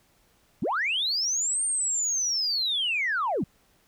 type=linear two-way sweep; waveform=sine; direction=up then down; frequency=130.81 to 8870 to 130.81 Hz; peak=-23 dBFS; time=0.62-3.44 s; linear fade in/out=5 ms; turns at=1.64 s; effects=tanh soft clip ceiling -19 dBFS + pink hiss -64 dBFS RMS until 3.87 s